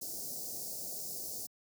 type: band-stop noise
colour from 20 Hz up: white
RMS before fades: -41 dBFS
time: 0.01-1.47 s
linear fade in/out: 10 ms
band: 720 to 4700 Hz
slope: 48 dB/octave
effects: high-pass 100 Hz 12 dB/octave